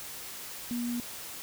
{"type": "tone in noise", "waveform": "sine", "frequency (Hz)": 240, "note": "B3", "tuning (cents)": -49, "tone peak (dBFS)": -30, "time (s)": [0.71, 1], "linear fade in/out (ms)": 0, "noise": "white", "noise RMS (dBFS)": -42, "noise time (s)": [0, 1.42], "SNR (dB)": 9, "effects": []}